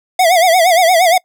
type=tone with vibrato; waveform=square; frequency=698.5 Hz; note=F5; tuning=in tune; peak=-8 dBFS; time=0.19-1.18 s; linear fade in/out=5 ms; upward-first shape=sine; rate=8.6 Hz; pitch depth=130 cents each way; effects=noise-tail reverb RT60 0.1 s tail -24 dB re dry